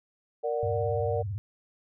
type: chord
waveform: sine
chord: Bb augmented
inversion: none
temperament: equal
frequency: 466.2 / 587.3 / 740 Hz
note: Bb4 / D5 / F#5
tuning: 0 / 0 / 0 cents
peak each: -29 / -31 / -34 dBFS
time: 0.43-1.23 s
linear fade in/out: 20 ms
type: tone with vibrato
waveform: sine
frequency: 99.9 Hz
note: G2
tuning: 33 cents sharp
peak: -30 dBFS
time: 0.63-1.38 s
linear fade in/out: 0 ms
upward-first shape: sine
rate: 18 Hz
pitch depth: 190 cents each way
effects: none